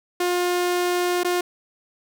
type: tone with dropouts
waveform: sawtooth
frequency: 355.6 Hz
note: F4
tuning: 31 cents sharp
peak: -16 dBFS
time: 0.2-1.41 s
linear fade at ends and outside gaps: 5 ms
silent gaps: 1.234-1.246 s
effects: none